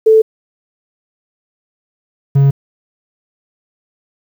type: tone pair in turn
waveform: sine / triangle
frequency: 440 / 138.59 Hz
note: A4 / C#3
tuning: 0 / 0 cents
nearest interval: octave + minor sixth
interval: 2000 cents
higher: first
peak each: -4 dBFS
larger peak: neither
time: 0.06-0.22 / 2.35-2.51 s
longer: neither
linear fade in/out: 10 ms
effects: 7-bit